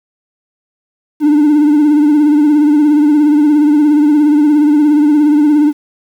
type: tone with vibrato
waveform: triangle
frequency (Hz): 297.5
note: D4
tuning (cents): +22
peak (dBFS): -3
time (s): 1.2-5.73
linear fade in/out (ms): 50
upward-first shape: triangle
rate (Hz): 17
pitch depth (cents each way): 68
effects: tanh soft clip ceiling 0 dBFS + 7-bit